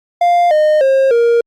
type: tone with pitch steps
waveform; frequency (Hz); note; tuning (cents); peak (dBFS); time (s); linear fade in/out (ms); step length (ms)
triangle; 699 / 612 / 535.9 / 469.2; F5 / D#5 / C5 / A#4; +1 / -29 / +41 / +11; -6; 0.21-1.41; 5; 300
effects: Opus 48 kbps